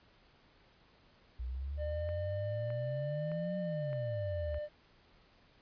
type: exponential two-way sweep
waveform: sine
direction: up then down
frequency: 59.5 to 185 to 71.5 Hz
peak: -36 dBFS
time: 1.39-4.59 s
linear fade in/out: 10 ms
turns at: 3.58 s
type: tone with vibrato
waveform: triangle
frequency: 599 Hz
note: D5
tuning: 34 cents sharp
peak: -35 dBFS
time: 1.77-4.69 s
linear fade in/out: 50 ms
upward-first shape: sine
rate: 0.68 Hz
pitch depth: 11 cents each way
type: click train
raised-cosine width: 0.5 ms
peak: -36 dBFS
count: 5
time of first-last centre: 2.09-4.544 s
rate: 1.63 Hz
effects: pink hiss -65 dBFS RMS until 5.61 s + resampled to 11025 Hz

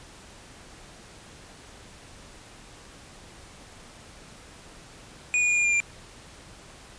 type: tone with pitch steps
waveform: square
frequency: 2462 / 2446 / 2431 / 2416 / 2400 / 2385 Hz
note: D#7 / D#7 / D#7 / D7 / D7 / D7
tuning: -19 / -30 / -41 / +48 / +37 / +26 cents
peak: -21 dBFS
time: 5.34-5.802 s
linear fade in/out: 0 ms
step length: 77 ms
effects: pink hiss -48 dBFS RMS until 6.98 s + resampled to 22050 Hz

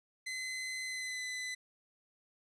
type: tone with pitch glide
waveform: sawtooth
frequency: 2042 to 2009 Hz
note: C7 to B6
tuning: -43 to +29 cents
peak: -34 dBFS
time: 0.26-1.55 s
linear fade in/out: 10 ms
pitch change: -28 cents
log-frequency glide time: 0.85-1.23 s
effects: resampled to 22050 Hz

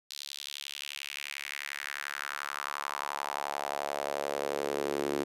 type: tone with high-pass filter sweep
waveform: sawtooth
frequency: 71.4 Hz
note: D2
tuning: 48 cents flat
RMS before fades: -36 dBFS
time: 0.1-5.24 s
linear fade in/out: 10 ms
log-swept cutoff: 4200 to 340 Hz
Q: 2.8
effects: resampled to 32000 Hz

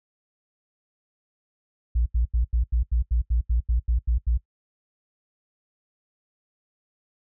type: tone bursts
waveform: sine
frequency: 58.27 Hz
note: A#1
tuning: in tune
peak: -17 dBFS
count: 13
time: 1.95-4.376 s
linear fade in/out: 10 ms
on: 110 ms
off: 83 ms
effects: noise-tail reverb RT60 0.1 s tail -20 dB re dry + tanh soft clip ceiling -15 dBFS

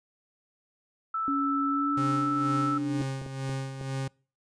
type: tone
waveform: sine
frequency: 1318.5 Hz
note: E6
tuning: in tune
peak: -27 dBFS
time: 1.14-2.78 s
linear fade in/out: 5 ms
type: tone with pitch glide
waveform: sine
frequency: 279.8 to 290.7 Hz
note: C#4 to D4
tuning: +16 to -18 cents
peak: -27 dBFS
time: 1.28-3.02 s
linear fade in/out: 0 ms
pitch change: +66 cents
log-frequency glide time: 1.69-2.08 s
type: tone with tremolo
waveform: 40% pulse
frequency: 134.3 Hz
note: C3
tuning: 46 cents sharp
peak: -28 dBFS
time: 1.97-4.08 s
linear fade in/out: 5 ms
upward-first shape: sine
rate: 2.1 Hz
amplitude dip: 60%
type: clicks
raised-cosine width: 2 ms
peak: -27 dBFS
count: 5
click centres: 3.008 / 3.217 / 3.263 / 3.494 / 3.812 s
effects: noise-tail reverb RT60 0.4 s tail -26 dB re dry + resampled to 22050 Hz

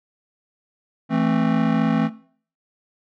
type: chord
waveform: square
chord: A minor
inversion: second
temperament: just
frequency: 165 / 220 / 264 Hz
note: E3 / A3 / C4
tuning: +2 / 0 / +16 cents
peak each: -24 / -22 / -22 dBFS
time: 1.09-2.1 s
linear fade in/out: 50 ms
effects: noise-tail reverb RT60 0.5 s tail -18 dB re dry + low-pass 2000 Hz 12 dB/octave

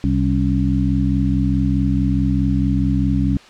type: harmonic tone with a mistuned harmonic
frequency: 64.7 Hz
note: C2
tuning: 19 cents flat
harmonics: 1 / 2 / 3 / 4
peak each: -20 / -20 / -20 / -20 dBFS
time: 0.04-3.37 s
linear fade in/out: 0 ms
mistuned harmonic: 4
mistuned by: +120 cents
effects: white hiss -43 dBFS RMS until 3.49 s + low-pass 4000 Hz 12 dB/octave

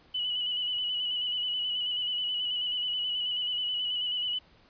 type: tone with vibrato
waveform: sine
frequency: 2960 Hz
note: F#7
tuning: in tune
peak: -28 dBFS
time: 0.14-4.39 s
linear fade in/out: 10 ms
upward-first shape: square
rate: 9.3 Hz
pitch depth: 27 cents each way
effects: pink hiss -60 dBFS RMS until 4.69 s + resampled to 11025 Hz

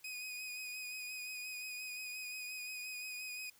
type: tone with vibrato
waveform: sawtooth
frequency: 2494 Hz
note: D#7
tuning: 3 cents sharp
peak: -39 dBFS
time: 0.04-3.5 s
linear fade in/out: 5 ms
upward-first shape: sine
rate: 5.7 Hz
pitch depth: 25 cents each way
effects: white hiss -66 dBFS RMS until 3.59 s

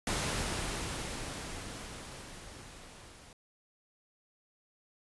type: noise with level ramp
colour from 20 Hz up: pink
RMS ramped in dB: -32 to -54 dBFS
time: 0.07-3.33 s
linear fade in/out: 2 ms
effects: resampled to 24000 Hz

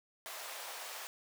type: high-pass noise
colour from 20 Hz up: pink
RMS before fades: -45 dBFS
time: 0.26-1.07 s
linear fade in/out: 0 ms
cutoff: 600 Hz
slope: 24 dB/octave
effects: none

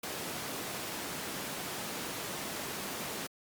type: high-pass noise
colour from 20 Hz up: pink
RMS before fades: -39 dBFS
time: 0.03-3.27 s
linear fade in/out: 5 ms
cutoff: 180 Hz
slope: 12 dB/octave
effects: Opus 48 kbps

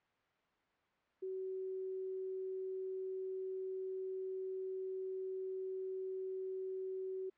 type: tone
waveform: sine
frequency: 377.6 Hz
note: F#4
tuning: 35 cents sharp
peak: -39 dBFS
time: 1.22-7.3 s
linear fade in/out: 10 ms
effects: white hiss -75 dBFS RMS until 7.37 s + low-pass 2000 Hz 12 dB/octave

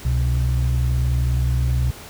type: tone pair together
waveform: sine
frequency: 66.05 / 125 Hz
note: C2 / B2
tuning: +17 / +21 cents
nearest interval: major seventh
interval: 1104 cents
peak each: -17 / -19 dBFS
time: 0.05-1.91 s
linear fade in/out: 5 ms
effects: tanh soft clip ceiling -12 dBFS + pink hiss -39 dBFS RMS until 2.09 s

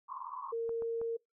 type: band-pass noise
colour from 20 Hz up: white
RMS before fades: -43 dBFS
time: 0.08-0.53 s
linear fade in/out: 20 ms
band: 970 to 1100 Hz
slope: 96 dB/octave
type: tone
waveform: sine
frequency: 460 Hz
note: A#4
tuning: 23 cents flat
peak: -32 dBFS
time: 0.52-1.17 s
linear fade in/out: 10 ms
type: clicks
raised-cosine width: 1 ms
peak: -34 dBFS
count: 3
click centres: 0.693 / 0.822 / 1.015 s
effects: noise-tail reverb RT60 0.2 s tail -25 dB re dry

